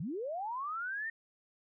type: linear sweep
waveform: sine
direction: up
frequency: 130 to 1855 Hz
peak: -35 dBFS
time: 0-1.1 s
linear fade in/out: 5 ms
effects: none